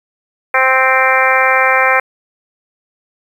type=harmonic tone; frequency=261.6 Hz; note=C4; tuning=in tune; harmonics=2 / 3 / 4 / 5 / 6 / 7 / 8 / 9; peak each=-17 / -17 / -17 / -17 / -17 / -17 / -17 / -17 dBFS; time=0.54-2 s; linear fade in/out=5 ms; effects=7-bit